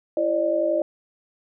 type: tone cluster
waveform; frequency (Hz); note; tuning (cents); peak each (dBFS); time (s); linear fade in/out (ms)
sine; 336.1 / 553 / 604; E4 / C#5 / D5; +34 / -4 / +48; -26 / -26 / -21; 0.17-0.82; 2
effects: none